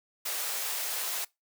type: high-pass noise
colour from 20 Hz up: white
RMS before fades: -33 dBFS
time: 0.25-1.25 s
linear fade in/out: 10 ms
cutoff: 450 Hz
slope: 24 dB/octave
effects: noise-tail reverb RT60 0.2 s tail -23 dB re dry